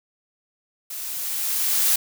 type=noise with level ramp; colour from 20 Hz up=blue; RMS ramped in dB=-33 to -18 dBFS; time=0.9-1.96 s; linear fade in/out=5 ms; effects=none